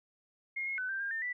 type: tone with pitch steps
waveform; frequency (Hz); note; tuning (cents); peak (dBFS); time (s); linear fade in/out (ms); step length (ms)
sine; 2141 / 2162 / 1507 / 1570 / 1606 / 1800 / 1972; C7 / C#7 / F#6 / G6 / G6 / A6 / B6; +39 / -44 / +31 / +2 / +41 / +39 / -3; -33; 0.56-1.33; 10; 110
effects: none